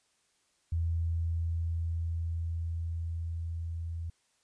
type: tone with level ramp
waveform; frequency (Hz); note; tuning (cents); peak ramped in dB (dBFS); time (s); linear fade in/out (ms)
sine; 83.2; E2; +17; -27 to -34; 0.72-4.1; 5
effects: white hiss -72 dBFS RMS until 4.43 s + resampled to 22050 Hz